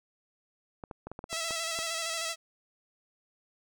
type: clicks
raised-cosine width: 1 ms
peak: -26 dBFS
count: 9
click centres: 0.838 / 0.912 / 1.07 / 1.116 / 1.191 / 1.241 / 1.329 / 1.508 / 1.789 s
type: tone with vibrato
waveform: 5% pulse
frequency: 659.3 Hz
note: E5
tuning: in tune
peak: -20 dBFS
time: 1.29-2.36 s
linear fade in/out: 50 ms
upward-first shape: square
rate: 13 Hz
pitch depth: 28 cents each way
effects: none